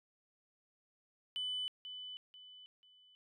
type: tone with echo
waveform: sine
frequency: 3000 Hz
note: F#7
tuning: 23 cents sharp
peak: -35 dBFS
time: 1.36-1.68 s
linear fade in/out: 0 ms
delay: 490 ms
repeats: 3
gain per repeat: -9 dB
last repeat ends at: 3.15 s
effects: tanh soft clip ceiling -32 dBFS